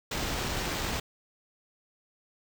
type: noise with sample-and-hold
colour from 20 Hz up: pink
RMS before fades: -32 dBFS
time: 0.11-1 s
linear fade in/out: 5 ms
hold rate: 11025 Hz
effects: none